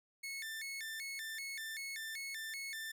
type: tone with vibrato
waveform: sawtooth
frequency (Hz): 1975.5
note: B6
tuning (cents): 0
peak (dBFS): -38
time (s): 0.23-2.92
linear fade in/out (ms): 10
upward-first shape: square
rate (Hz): 2.6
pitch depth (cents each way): 180
effects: none